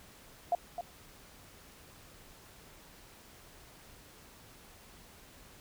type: tone with echo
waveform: sine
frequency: 698.5 Hz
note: F5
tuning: in tune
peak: -25 dBFS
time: 0.52-0.55 s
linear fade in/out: 2 ms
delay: 260 ms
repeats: 1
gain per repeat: -9 dB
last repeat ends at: 0.81 s
effects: pink hiss -56 dBFS RMS until 5.6 s